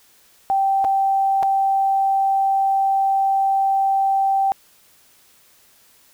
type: tone with dropouts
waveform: sine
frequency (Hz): 780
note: G5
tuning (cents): -9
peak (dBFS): -15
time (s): 0.5-4.52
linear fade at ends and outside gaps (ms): 0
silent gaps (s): 0.843-0.848 / 1.427-1.431
effects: white hiss -54 dBFS RMS until 6.13 s